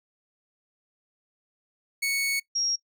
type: tone pair in turn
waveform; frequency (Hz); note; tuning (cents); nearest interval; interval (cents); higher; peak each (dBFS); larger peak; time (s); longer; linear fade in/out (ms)
sawtooth / sine; 2217 / 5598; C#7 / F8; 0 / +3; octave + major third; 1603; second; -21 / -24; first; 2.02-2.4 / 2.55-2.76; first; 10
effects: noise-tail reverb RT60 0.1 s tail -21 dB re dry